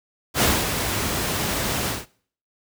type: noise with ADSR envelope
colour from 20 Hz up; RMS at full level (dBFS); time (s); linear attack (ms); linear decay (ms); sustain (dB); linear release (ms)
pink; -17; 0.34-2.06; 69; 250; -7; 180
effects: noise-tail reverb RT60 0.5 s tail -21 dB re dry + high-pass 60 Hz 12 dB/octave